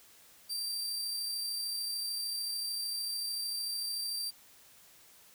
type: tone with amplitude modulation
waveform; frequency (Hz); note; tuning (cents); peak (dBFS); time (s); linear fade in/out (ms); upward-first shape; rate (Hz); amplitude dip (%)
sawtooth; 4697; D8; -1; -30; 0.49-4.31; 20; sine; 33.4; 25
effects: white hiss -59 dBFS RMS until 5.34 s